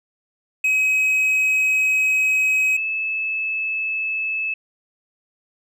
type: tone pair in turn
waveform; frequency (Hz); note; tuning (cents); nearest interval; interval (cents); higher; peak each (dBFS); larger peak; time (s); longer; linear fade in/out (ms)
triangle / sine; 2542 / 2607; D#7 / E7; +36 / -20; unison; 44; second; -14 / -21; first; 0.64-2.77 / 2.77-4.54; first; 5
effects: none

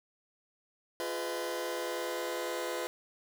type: chord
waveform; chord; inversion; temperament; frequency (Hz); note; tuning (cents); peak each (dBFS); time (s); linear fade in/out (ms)
sawtooth; F half-diminished seventh; none; just; 349.2 / 419.1 / 502.9 / 628.6; F4 / Ab4 / Cb5 / Eb5; 0 / +16 / +31 / +18; -35 / -38 / -33 / -37; 1-2.87; 0
effects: 9-bit

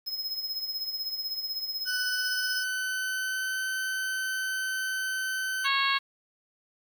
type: tone with tremolo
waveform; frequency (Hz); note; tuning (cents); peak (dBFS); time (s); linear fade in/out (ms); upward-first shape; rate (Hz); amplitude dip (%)
square; 5130; E8; -48; -29; 0.06-2.64; 20; sine; 16; 60
type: tone with pitch glide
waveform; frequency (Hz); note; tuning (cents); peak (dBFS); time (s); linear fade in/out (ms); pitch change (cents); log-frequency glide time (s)
40% pulse; 1497 to 1530.2; F#6 to G6; +20 to -42; -28; 1.85-5.69; 50; +38; 2.07-3.65
type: harmonic tone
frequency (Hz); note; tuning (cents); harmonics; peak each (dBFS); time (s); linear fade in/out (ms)
549; C#5; -17; 2 / 3 / 4 / 5 / 6 / 7 / 8; -28 / -30 / -31 / -32 / -33 / -33 / -34; 5.64-5.99; 20
effects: 9-bit

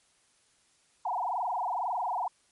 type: tone with frequency modulation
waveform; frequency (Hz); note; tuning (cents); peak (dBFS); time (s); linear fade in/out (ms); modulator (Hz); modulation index
sine; 846; G#5; +32; -28; 1.05-2.28; 5; 22; 6.4
effects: white hiss -67 dBFS RMS until 2.51 s + MP3 48 kbps

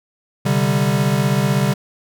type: chord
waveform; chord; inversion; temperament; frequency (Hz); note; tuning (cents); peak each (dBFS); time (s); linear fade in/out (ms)
square; C suspended second; none; equal; 130.81 / 146.83 / 196; C3 / D3 / G3; 0 / 0 / 0; -20; 0.45-1.74; 10
effects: none

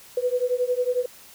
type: beating tone pair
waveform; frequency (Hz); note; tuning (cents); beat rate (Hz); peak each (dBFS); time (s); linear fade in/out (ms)
sine; 491 / 502; B4 / B4; -10 / +28; 11; -24; 0.17-1.06; 5
effects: white hiss -48 dBFS RMS until 1.34 s

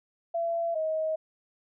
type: tone pair in turn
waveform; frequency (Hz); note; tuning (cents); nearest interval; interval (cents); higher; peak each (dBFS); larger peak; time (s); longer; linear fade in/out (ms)
sine; 674 / 631.7; E5 / D#5; +38 / +26; minor second; 112; first; -26; neither; 0.34-0.75 / 0.75-1.16; neither; 10
effects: none

